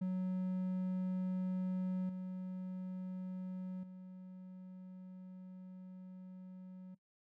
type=tone with level steps; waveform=triangle; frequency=185 Hz; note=F#3; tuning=in tune; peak=-32 / -38 / -46 dBFS; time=0.01-6.95 s; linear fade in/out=10 ms; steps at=2.09 / 3.83 s; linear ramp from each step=5 ms; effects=noise-tail reverb RT60 0.1 s tail -19 dB re dry